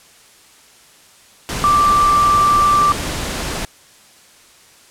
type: tone in noise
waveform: sine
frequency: 1174.7 Hz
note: D6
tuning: in tune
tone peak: -10 dBFS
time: 1.64-2.92 s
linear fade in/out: 0 ms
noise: pink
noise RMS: -23 dBFS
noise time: 1.49-3.65 s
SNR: +10 dB
effects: white hiss -47 dBFS RMS until 4.9 s + low-pass 10000 Hz 12 dB/octave